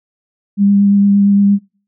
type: tone with vibrato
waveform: sine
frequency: 200.7 Hz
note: G3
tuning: 41 cents sharp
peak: -7 dBFS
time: 0.57-1.59 s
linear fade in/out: 50 ms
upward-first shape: triangle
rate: 8.7 Hz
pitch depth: 15 cents each way
effects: noise-tail reverb RT60 0.4 s tail -24 dB re dry